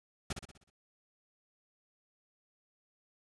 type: noise with echo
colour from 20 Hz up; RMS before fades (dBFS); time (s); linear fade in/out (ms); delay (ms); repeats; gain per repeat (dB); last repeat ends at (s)
pink; -36; 0.3-0.33; 5; 62; 6; -6; 0.702
effects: resampled to 22050 Hz